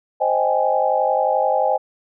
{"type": "chord", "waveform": "sine", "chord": "Ab major seventh", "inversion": "first", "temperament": "equal with one note detuned", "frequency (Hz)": [523.3, 622.3, 784, 835.4], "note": ["C5", "Eb5", "G5", "Ab5"], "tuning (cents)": [0, 0, 0, 10], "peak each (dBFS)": -21, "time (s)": [0.2, 1.78], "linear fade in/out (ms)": 20, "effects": []}